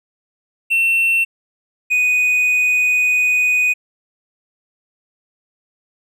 triangle tone pair in turn, 2700 / 2486 Hz, E7 / D#7, +41 / -2 cents, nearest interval minor second, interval 143 cents, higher first, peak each -11 dBFS, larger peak neither, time 0.7-1.25 / 1.9-3.74 s, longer second, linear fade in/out 20 ms, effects none

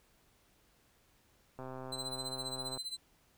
click train, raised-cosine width 1 ms, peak -31 dBFS, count 155, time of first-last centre 1.59-2.775 s, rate 130 Hz
35% pulse tone with tremolo, 4049 Hz, B7, 42 cents sharp, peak -35 dBFS, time 1.92-2.97 s, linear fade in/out 5 ms, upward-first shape sine, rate 15 Hz, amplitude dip 80%
effects pink hiss -69 dBFS RMS until 3.37 s

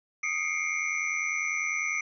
sine tone cluster, 1246 / 2114 / 2204 / 2354 / 5940 Hz, D#6 / C7 / C#7 / D7 / F#8, +2 / +17 / -11 / +3 / +6 cents, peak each -40 / -32 / -31 / -34 / -38 dBFS, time 0.23-2.01 s, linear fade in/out 5 ms, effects none

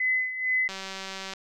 sine tone with tremolo, 2024 Hz, B6, 42 cents sharp, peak -21 dBFS, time 0-0.68 s, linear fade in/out 5 ms, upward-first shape sine, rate 2.2 Hz, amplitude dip 70%
click train, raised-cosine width 0.2 ms, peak -19 dBFS, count 125, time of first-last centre 0.69-1.336 s, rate 192 Hz
effects none

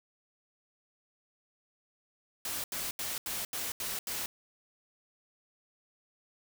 white noise bursts, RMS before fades -36 dBFS, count 7, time 2.45-4.26 s, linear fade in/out 2 ms, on 190 ms, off 80 ms, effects none

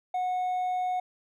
sine tone with hard clipping, 732 Hz, F#5, 19 cents flat, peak -27 dBFS, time 0.14-1 s, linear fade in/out 5 ms, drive 2 dB, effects none

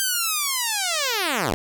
5% pulse linear sweep, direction down, 1583 to 58.8 Hz, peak -10 dBFS, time 0-1.54 s, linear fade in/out 0 ms, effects none

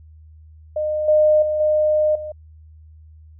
sine tone with level steps, 611 Hz, D#5, 32 cents flat, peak -19 / -11 / -18 / -14 / -27 dBFS, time 0.76-2.32 s, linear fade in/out 5 ms, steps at 1.08 / 1.42 / 1.6 / 2.15 s, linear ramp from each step 5 ms, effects added 78 Hz sine -42 dBFS peak until 3.39 s

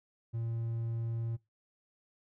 triangle tone, 115.1 Hz, A#2, 22 cents flat, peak -31 dBFS, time 0.33-1.37 s, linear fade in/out 20 ms, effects noise-tail reverb RT60 0.2 s tail -20 dB re dry

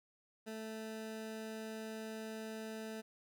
20% pulse tone, 220 Hz, A3, in tune, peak -38 dBFS, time 0.46-3.02 s, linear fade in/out 20 ms, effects none

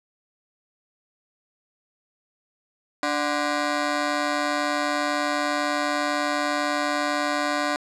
15% pulse ring-modulated tone, 442 Hz, A4, 8 cents sharp, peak -13 dBFS, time 3.03-7.76 s, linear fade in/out 0 ms, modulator 150 Hz, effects low-pass 7000 Hz 12 dB/octave

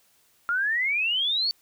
sine exponential sweep, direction up, 1377 to 4557 Hz, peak -22 dBFS, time 0.49-1.51 s, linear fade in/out 0 ms, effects white hiss -63 dBFS RMS until 1.61 s

